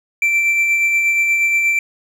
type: tone with tremolo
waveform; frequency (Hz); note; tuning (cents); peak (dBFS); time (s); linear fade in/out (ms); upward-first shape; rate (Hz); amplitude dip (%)
triangle; 2343; D7; -5; -10; 0.22-1.79; 2; sine; 8.4; 30
effects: none